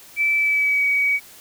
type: tone with pitch glide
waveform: sine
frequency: 2320 to 2264 Hz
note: D7 to C#7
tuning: -22 to +36 cents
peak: -16 dBFS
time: 0.16-1.2 s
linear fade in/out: 50 ms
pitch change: -42 cents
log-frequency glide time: 0.35-0.84 s
effects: white hiss -45 dBFS RMS until 1.4 s